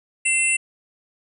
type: tone cluster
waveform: sine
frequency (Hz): 2077 / 2702 / 7770 / 9200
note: C7 / E7 / B8 / D9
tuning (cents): -13 / +42 / -29 / -37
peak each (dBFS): -28 / -19 / -27 / -23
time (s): 0.25-0.57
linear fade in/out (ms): 10
effects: none